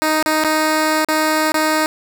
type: tone with dropouts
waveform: 10% pulse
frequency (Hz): 311.1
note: D#4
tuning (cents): 0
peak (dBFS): -6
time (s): 0.02-1.86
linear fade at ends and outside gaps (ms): 0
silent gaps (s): 0.226-0.261 / 0.438-0.445 / 1.047-1.086 / 1.52-1.543
effects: none